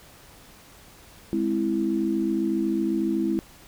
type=chord; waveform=sine; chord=Ab augmented; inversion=none; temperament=equal; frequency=207.7 / 261.6 / 329.6 Hz; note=Ab3 / C4 / E4; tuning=0 / 0 / 0 cents; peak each=-27 / -29 / -24 dBFS; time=1.33-3.39 s; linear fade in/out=0 ms; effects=pink hiss -50 dBFS RMS until 3.67 s